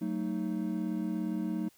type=chord; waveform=triangle; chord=D# diminished; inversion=first; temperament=just; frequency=186.68 / 224 / 311.1 Hz; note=F#3 / A3 / D#4; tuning=+16 / +31 / 0 cents; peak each=-33 dBFS; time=0.01-1.69 s; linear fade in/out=10 ms; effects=white hiss -64 dBFS RMS until 1.77 s